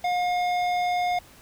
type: tone with hard clipping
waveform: sine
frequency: 715 Hz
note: F5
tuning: 41 cents sharp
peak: -24 dBFS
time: 0.04-1.19 s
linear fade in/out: 5 ms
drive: 12 dB
effects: pink hiss -51 dBFS RMS until 1.41 s